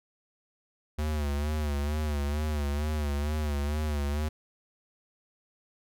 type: tone with vibrato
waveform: square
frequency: 74.1 Hz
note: D2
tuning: 16 cents sharp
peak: -28 dBFS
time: 0.98-4.29 s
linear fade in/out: 10 ms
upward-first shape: sine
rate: 2.2 Hz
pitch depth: 68 cents each way
effects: none